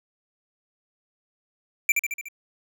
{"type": "tone with echo", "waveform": "square", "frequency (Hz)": 2349, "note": "D7", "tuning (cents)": 0, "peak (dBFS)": -16, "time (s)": [1.89, 1.92], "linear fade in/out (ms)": 2, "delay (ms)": 73, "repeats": 5, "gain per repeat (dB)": -4, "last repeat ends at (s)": 2.285, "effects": []}